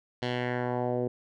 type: tone with low-pass filter sweep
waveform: 10% pulse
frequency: 123.47 Hz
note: B2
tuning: in tune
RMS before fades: -30 dBFS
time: 0.22-1.08 s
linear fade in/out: 5 ms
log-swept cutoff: 4000 to 430 Hz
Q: 1.9
effects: none